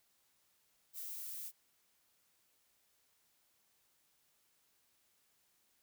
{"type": "noise", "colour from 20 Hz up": "violet", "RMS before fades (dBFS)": -45, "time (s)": [0.93, 1.52], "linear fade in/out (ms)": 50, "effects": ["white hiss -75 dBFS RMS until 5.82 s"]}